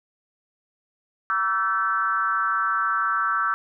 sine tone with frequency modulation, 1337 Hz, E6, 24 cents sharp, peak -20 dBFS, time 1.3-3.54 s, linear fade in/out 0 ms, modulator 196 Hz, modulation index 1.1, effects none

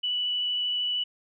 sine tone with vibrato, 2960 Hz, F#7, in tune, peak -25 dBFS, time 0.03-1.04 s, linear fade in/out 10 ms, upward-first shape triangle, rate 13 Hz, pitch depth 10 cents each way, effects none

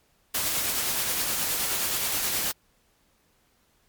white noise with tremolo, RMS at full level -26 dBFS, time 0.34-2.52 s, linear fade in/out 10 ms, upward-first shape sine, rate 9.5 Hz, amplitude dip 25%, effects pink hiss -66 dBFS RMS until 3.88 s + MP3 96 kbps

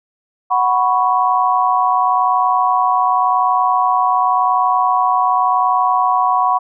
sine chord, F# suspended fourth, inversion none, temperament equal, 740 / 987.8 / 1108.7 Hz, F#5 / B5 / C#6, 0 / 0 / 0 cents, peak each -16 dBFS, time 0.5-6.59 s, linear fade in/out 20 ms, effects none

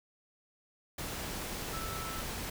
sine tone in noise, 1318.5 Hz, E6, in tune, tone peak -42 dBFS, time 1.73-2.21 s, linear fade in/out 5 ms, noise pink, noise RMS -39 dBFS, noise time 0.98-2.5 s, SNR -6 dB, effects none

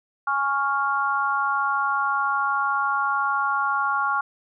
sine chord, Db major, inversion second, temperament equal, 830.6 / 1108.7 / 1396.9 Hz, Ab5 / Db6 / F6, 0 / 0 / 0 cents, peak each -27 / -24 / -24 dBFS, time 0.27-4.21 s, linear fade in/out 5 ms, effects none

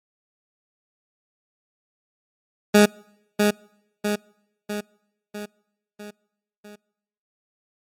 20% pulse tone with echo, 207.7 Hz, G#3, in tune, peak -6 dBFS, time 2.74-2.86 s, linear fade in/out 10 ms, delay 650 ms, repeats 6, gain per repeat -5 dB, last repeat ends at 6.76 s, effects noise-tail reverb RT60 0.9 s tail -26 dB re dry + MP3 64 kbps

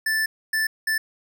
square tone bursts at uneven times, 1760 Hz, A6, in tune, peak -21 dBFS, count 3, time 0.06-0.26 / 0.53-0.67 / 0.87-0.98 s, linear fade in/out 5 ms, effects none

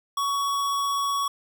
square tone, 1121 Hz, C#6, 19 cents sharp, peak -24 dBFS, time 0.17-1.28 s, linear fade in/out 5 ms, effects none

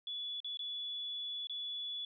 sine tone with dropouts, 3425 Hz, A7, 47 cents flat, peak -38 dBFS, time 0.07-2.05 s, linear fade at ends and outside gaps 2 ms, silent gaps 0.403-0.445 / 0.572-0.592 / 1.471-1.496 s, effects none

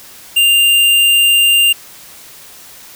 square tone, 2794 Hz, F7, in tune, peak -8 dBFS, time 0.36-1.73 s, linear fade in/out 10 ms, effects white hiss -37 dBFS RMS until 2.95 s

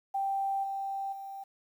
sine tone with level steps, 784 Hz, G5, in tune, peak -28 / -32 / -39 dBFS, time 0.14-1.44 s, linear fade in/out 10 ms, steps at 0.63 / 1.12 s, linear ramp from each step 10 ms, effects 10-bit

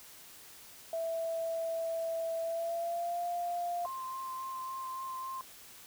sine tone with pitch glide, 659.3 to 698.5 Hz, E5 to F5, 0 to 0 cents, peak -32 dBFS, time 0.93-3.86 s, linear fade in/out 2 ms, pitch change +100 cents, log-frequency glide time 2.4-3.23 s
sine tone with vibrato, 1049 Hz, C6, 4 cents sharp, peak -37 dBFS, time 3.85-5.41 s, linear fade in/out 0 ms, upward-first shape sine, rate 3.6 Hz, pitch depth 14 cents each way
effects white hiss -53 dBFS RMS until 5.86 s

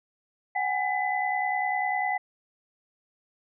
sine tone cluster, 745 / 815 / 2005 Hz, F#5 / G#5 / B6, +12 / -33 / +26 cents, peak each -29 dBFS, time 0.55-2.18 s, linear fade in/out 10 ms, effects none

